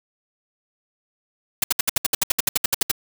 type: noise bursts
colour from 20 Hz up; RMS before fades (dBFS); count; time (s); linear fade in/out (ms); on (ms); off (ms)
white; -18; 16; 1.62-2.915; 5; 20; 65
effects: none